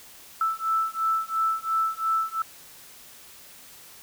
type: beating tone pair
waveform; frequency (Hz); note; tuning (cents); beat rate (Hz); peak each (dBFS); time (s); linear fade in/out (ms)
sine; 1318.5 / 1321.4; E6 / E6; 0 / +4; 2.9; -26; 0.41-2.42; 2
effects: white hiss -48 dBFS RMS until 4.02 s